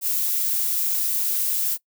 violet noise, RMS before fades -23 dBFS, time 0.01-1.78 s, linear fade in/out 50 ms, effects noise-tail reverb RT60 0.1 s tail -21 dB re dry

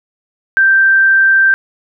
sine tone, 1568 Hz, G6, in tune, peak -6 dBFS, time 0.57-1.54 s, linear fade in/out 0 ms, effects none

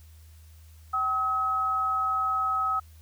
sine tone pair together, 767.1 / 1279 Hz, G5 / D#6, -38 / +47 cents, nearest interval major sixth, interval 885 cents, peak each -33 / -24 dBFS, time 0.93-2.8 s, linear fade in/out 10 ms, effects added 79 Hz sine -48 dBFS peak until 3.01 s + white hiss -61 dBFS RMS until 3.01 s

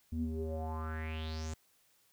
square tone with low-pass filter sweep, 79.2 Hz, D#2, 31 cents sharp, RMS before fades -38 dBFS, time 0.12-1.54 s, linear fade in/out 5 ms, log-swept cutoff 190 to 7600 Hz, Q 5.8, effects white hiss -70 dBFS RMS until 2.12 s

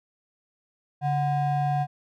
triangle ring-modulated tone, 439.7 Hz, A4, 1 cent flat, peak -17 dBFS, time 1.01-1.87 s, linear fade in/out 50 ms, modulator 297 Hz, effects none

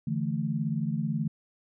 sine chord, D suspended second, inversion none, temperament just, 146.83 / 165.19 / 220.2 Hz, D3 / E3 / A3, 0 / +4 / +2 cents, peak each -31 dBFS, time 0.07-1.28 s, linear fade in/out 5 ms, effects none

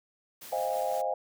white noise with tremolo, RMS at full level -45 dBFS, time 0.41-1.02 s, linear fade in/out 10 ms, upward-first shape triangle, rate 6 Hz, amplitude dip 30%
sine chord, F minor seventh, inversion second, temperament equal with one note detuned, 523.3 / 622.3 / 698.5 / 814.5 Hz, C5 / Eb5 / F5 / Ab5, 0 / 0 / 0 / -34 cents, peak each -33 dBFS, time 0.52-1.14 s, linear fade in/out 5 ms
effects none

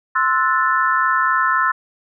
sine chord, F# half-diminished seventh, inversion second, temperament equal with one note detuned, 1046.5 / 1318.5 / 1462.1 / 1760 Hz, C6 / E6 / F#6 / A6, 0 / 0 / -21 / 0 cents, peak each -19 / -18 / -22 / -21 dBFS, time 0.15-1.72 s, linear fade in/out 10 ms, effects none

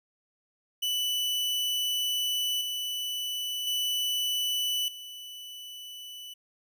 40% pulse tone with level steps, 2978 Hz, F#7, 11 cents sharp, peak -26 / -30 / -26 / -40 dBFS, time 0.82-6.34 s, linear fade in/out 10 ms, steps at 2.61 / 3.67 / 4.88 s, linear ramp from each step 2 ms, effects none

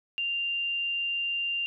sine tone, 2787 Hz, F7, 4 cents flat, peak -27 dBFS, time 0.18-1.66 s, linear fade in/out 0 ms, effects none

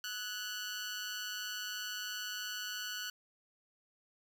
15% pulse tone with amplitude modulation, 1480 Hz, F#6, in tune, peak -29 dBFS, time 0.04-3.1 s, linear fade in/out 2 ms, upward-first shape sine, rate 203 Hz, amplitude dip 65%, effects none

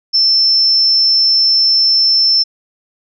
sine tone, 5330 Hz, E8, 18 cents sharp, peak -8 dBFS, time 0.13-2.44 s, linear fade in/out 20 ms, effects none

